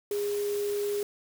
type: tone in noise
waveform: sine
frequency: 410 Hz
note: G#4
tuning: 22 cents flat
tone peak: -27 dBFS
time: 0.11-1.03 s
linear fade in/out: 2 ms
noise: white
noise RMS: -42 dBFS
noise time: 0.11-1.03 s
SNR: +12 dB
effects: none